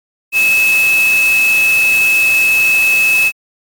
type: tone in noise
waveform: sine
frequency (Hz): 2592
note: E7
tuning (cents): -30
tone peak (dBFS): -8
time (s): 0.32-3.32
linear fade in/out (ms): 50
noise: white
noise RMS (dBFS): -22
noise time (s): 0.32-3.32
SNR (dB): +11
effects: MP3 96 kbps